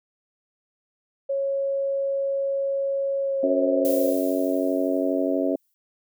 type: tone with pitch glide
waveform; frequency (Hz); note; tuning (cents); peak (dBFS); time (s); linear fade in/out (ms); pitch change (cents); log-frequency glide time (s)
sine; 550 to 527.9; C#5 to C5; -14 to +15; -22; 1.29-4.13; 10; -71; 3.21-3.88
type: harmonic tone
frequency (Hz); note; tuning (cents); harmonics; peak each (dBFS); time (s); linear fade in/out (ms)
92.4; F#2; -2; 3 / 4 / 5 / 6 / 7; -24 / -29 / -31 / -28 / -27; 3.43-5.56; 5
type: noise with exponential decay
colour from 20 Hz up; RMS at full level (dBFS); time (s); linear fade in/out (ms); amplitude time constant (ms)
violet; -31; 3.85-5.74; 0; 410
effects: none